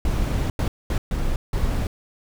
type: noise bursts at uneven times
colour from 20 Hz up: brown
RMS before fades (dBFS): -22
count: 5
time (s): 0.05-0.5 / 0.59-0.68 / 0.9-0.98 / 1.11-1.36 / 1.53-1.87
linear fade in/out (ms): 2
effects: none